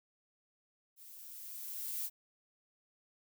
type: noise with level ramp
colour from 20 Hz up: violet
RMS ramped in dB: -55 to -37 dBFS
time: 0.96-2.1 s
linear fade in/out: 50 ms
effects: none